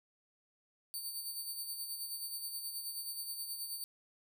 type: tone with tremolo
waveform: 10% pulse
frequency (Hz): 4572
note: D8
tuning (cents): -47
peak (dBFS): -31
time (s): 0.94-3.84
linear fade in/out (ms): 0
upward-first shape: sine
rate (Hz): 9.4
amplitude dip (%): 50
effects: none